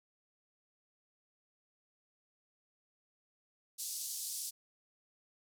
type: band-pass noise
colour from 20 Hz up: white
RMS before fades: -41 dBFS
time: 3.78-4.51 s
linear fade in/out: 20 ms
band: 4500 to 12000 Hz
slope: 24 dB/octave
effects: none